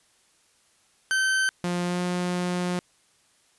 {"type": "tone", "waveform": "40% pulse", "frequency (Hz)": 1543, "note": "G6", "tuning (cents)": -28, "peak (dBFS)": -20, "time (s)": [1.11, 1.49], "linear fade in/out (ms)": 0}
{"type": "tone with pitch glide", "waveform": "sawtooth", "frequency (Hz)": [176.4, 178.55], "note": ["F3", "F3"], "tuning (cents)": [18, 39], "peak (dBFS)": -21, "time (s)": [1.64, 2.79], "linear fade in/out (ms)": 0, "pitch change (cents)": 21, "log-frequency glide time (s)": [1.85, 2]}
{"effects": ["white hiss -63 dBFS RMS until 3.58 s", "resampled to 24000 Hz"]}